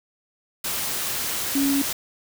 sine tone in noise, 277.2 Hz, C#4, in tune, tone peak -19 dBFS, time 1.55-1.82 s, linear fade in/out 5 ms, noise white, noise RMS -27 dBFS, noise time 0.64-1.93 s, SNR +5 dB, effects none

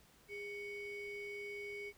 triangle ring-modulated tone, 1318.5 Hz, E6, in tune, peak -38 dBFS, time 0.28-1.93 s, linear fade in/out 50 ms, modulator 910 Hz, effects pink hiss -66 dBFS RMS until 1.97 s

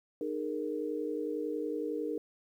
sine chord, D# suspended fourth, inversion none, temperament equal with one note detuned, 305.8 / 415.3 / 466.2 Hz, D#4 / G#4 / A#4, -30 / 0 / 0 cents, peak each -36 / -38 / -36 dBFS, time 0.21-2.18 s, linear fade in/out 2 ms, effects 11-bit

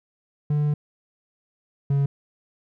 triangle tone pair in turn, 148.1 / 139.79 Hz, D3 / C#3, +15 / +15 cents, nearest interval minor second, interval 100 cents, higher first, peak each -17 / -16 dBFS, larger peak second, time 0.5-0.74 / 1.9-2.06 s, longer first, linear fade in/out 5 ms, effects none

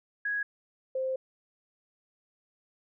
sine tone pair in turn, 1661.2 / 523.2 Hz, G#6 / C5, 0 / 0 cents, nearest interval octave + minor sixth, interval 2000 cents, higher first, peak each -28 dBFS, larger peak neither, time 0.25-0.43 / 0.95-1.16 s, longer second, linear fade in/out 5 ms, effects none

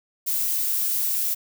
violet noise, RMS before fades -24 dBFS, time 0.26-1.35 s, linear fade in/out 20 ms, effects none

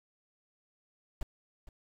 brown noise with echo, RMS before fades -33 dBFS, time 1.21-1.23 s, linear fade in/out 2 ms, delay 460 ms, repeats 1, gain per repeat -15 dB, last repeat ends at 1.69 s, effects none

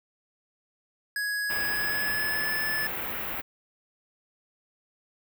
square tone with pitch glide, 1668 to 1731.8 Hz, G#6 to A6, +7 to -28 cents, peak -28 dBFS, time 1.16-2.87 s, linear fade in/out 2 ms, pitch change +65 cents, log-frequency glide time 1.63-2.53 s
white band-stop noise, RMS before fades -33 dBFS, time 1.49-3.42 s, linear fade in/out 20 ms, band 2600 to 16000 Hz, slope 24 dB/octave
effects none

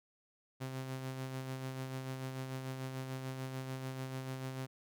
sawtooth tone with tremolo, 131.3 Hz, C3, 6 cents sharp, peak -34 dBFS, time 0.6-4.67 s, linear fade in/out 20 ms, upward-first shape sine, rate 6.8 Hz, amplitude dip 40%, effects none

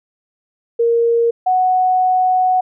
sine tone pair in turn, 466.2 / 740 Hz, A#4 / F#5, 0 / 0 cents, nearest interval minor sixth, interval 800 cents, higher second, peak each -11 dBFS, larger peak neither, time 0.79-1.31 / 1.46-2.61 s, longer second, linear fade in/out 10 ms, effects none

